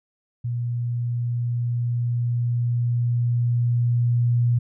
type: tone with level ramp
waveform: sine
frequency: 120 Hz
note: B2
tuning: 49 cents flat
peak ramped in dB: -23 to -16 dBFS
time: 0.44-4.59 s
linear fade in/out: 10 ms
effects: none